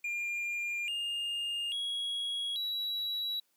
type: tone with pitch steps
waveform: triangle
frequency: 2402 / 2824 / 3319 / 3902 Hz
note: D7 / F7 / G#7 / B7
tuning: +38 / +19 / -2 / -22 cents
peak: -31 dBFS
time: 0.04-3.4 s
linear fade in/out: 5 ms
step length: 840 ms
effects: white hiss -74 dBFS RMS until 3.56 s + high-pass 150 Hz 12 dB/octave